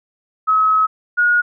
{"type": "tone pair in turn", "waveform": "sine", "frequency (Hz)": [1282, 1443.2], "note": ["E6", "F#6"], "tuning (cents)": [-49, -44], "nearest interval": "major second", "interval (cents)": 205, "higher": "second", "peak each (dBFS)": -11, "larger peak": "neither", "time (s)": [[0.47, 0.87], [1.17, 1.42]], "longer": "first", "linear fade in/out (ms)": 20, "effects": []}